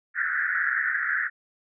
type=band-pass noise; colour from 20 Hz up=white; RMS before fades=-26 dBFS; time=0.14-1.3 s; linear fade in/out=50 ms; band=1400 to 1900 Hz; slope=96 dB/octave; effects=none